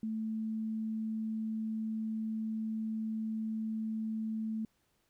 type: tone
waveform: sine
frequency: 220 Hz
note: A3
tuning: in tune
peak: -33 dBFS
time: 0.03-4.65 s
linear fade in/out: 2 ms
effects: pink hiss -75 dBFS RMS until 5.09 s